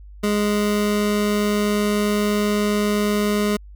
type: tone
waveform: 25% pulse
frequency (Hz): 207.7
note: G#3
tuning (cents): 0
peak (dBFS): -14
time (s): 0.23-3.57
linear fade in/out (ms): 10
effects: added 50 Hz sine -38 dBFS peak until 3.75 s